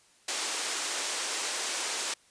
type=band-pass noise; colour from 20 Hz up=white; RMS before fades=-33 dBFS; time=0.28-2.14 s; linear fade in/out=5 ms; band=320 to 8900 Hz; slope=24 dB/octave; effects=white hiss -62 dBFS RMS until 2.3 s + resampled to 22050 Hz